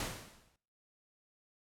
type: noise with exponential decay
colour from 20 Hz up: pink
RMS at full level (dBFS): -35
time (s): 0-0.56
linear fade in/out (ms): 2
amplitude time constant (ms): 120
effects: noise-tail reverb RT60 0.6 s tail -21 dB re dry + low-pass 12000 Hz 12 dB/octave